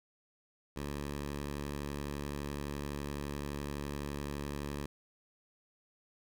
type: tone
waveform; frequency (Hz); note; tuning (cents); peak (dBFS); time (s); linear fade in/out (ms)
10% pulse; 71.8; D2; -39; -29; 0.76-4.86; 5
effects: none